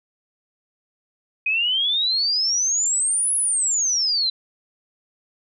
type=exponential two-way sweep; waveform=sine; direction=up then down; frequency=2486 to 10630 to 3984 Hz; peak=-18 dBFS; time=1.46-4.3 s; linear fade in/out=5 ms; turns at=3.36 s; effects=none